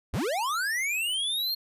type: linear sweep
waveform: square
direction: up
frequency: 42.39 to 4291 Hz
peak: -27 dBFS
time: 0.13-1.55 s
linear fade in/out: 10 ms
effects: resampled to 32000 Hz